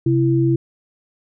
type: tone pair together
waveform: sine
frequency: 132.31 / 333.4 Hz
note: C3 / E4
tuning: +20 / +20 cents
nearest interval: octave + major third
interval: 1600 cents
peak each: -16 dBFS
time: 0.06-0.56 s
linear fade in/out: 5 ms
effects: none